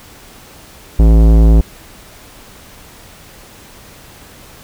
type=tone with tanh clipping; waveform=sine; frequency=55 Hz; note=A1; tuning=in tune; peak=-6 dBFS; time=0.99-1.61 s; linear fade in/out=5 ms; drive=18 dB; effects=pink hiss -39 dBFS RMS until 4.63 s